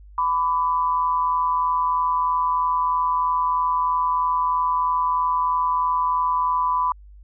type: tone pair together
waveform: sine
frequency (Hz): 1000 / 1163.1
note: B5 / D6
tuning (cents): +21 / -17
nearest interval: minor third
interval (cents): 262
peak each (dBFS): -19 / -25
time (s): 0.18-6.92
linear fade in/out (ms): 2
effects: added 50 Hz sine -42 dBFS peak until 7.23 s